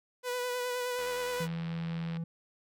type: tone with vibrato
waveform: sawtooth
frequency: 494.9 Hz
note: B4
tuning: 4 cents sharp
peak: -28 dBFS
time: 0.23-1.48 s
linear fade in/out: 50 ms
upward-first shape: sine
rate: 9.6 Hz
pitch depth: 22 cents each way
type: click train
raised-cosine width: 0.3 ms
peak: -29 dBFS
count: 100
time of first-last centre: 0.99-2.17 s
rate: 83.9 Hz
type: tone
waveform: triangle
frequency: 166 Hz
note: E3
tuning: 12 cents sharp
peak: -31 dBFS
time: 1.4-2.24 s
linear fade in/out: 5 ms
effects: none